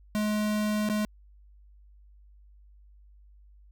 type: tone with dropouts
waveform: square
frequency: 211.5 Hz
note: G#3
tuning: 32 cents sharp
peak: -26 dBFS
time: 0.15-1.05 s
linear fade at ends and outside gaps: 0 ms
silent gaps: 0.889-0.898 s
effects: added 50 Hz sine -52 dBFS peak until 3.71 s